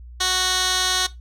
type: tone with band-pass filter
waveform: 15% pulse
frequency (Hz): 370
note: F#4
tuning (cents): 0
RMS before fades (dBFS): -21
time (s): 0.2-1.07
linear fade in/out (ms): 10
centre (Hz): 4700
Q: 1.2
effects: noise-tail reverb RT60 0.2 s tail -18 dB re dry + added 60 Hz sine -37 dBFS peak until 1.2 s